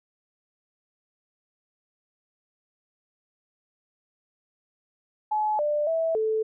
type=tone with pitch steps; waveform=sine; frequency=853 / 594 / 653 / 437.9 Hz; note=G#5 / D5 / E5 / A4; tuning=+46 / +20 / -17 / -8 cents; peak=-22 dBFS; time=5.31-6.43 s; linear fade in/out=10 ms; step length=280 ms; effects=none